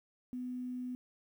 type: tone with quantisation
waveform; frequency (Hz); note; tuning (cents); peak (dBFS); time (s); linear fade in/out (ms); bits
sine; 250; B3; +21; -37; 0.33-0.95; 0; 11
effects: none